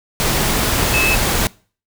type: tone in noise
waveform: sine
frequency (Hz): 2600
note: E7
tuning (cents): -24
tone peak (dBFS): -15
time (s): 0.94-1.15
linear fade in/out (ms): 0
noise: pink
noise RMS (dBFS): -17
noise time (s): 0.2-1.47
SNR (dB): -1
effects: noise-tail reverb RT60 0.4 s tail -23 dB re dry